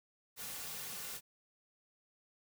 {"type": "noise with comb filter", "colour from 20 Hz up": "white", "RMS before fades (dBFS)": -44, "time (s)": [0.36, 1.21], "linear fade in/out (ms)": 50, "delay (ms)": 3.1, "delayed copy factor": -0.5, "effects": []}